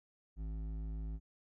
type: tone with hard clipping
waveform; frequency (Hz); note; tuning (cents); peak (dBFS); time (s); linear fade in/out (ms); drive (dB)
sine; 53.5; A1; -48; -40; 0.36-1.2; 50; 10
effects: none